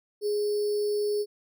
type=tone with sample-and-hold; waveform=sine; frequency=415.3 Hz; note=G#4; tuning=in tune; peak=-24 dBFS; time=0.21-1.26 s; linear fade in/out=50 ms; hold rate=4900 Hz; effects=none